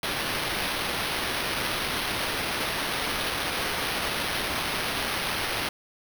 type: noise with sample-and-hold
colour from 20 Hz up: white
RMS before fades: -29 dBFS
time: 0.03-5.69 s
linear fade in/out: 2 ms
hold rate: 7350 Hz
effects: none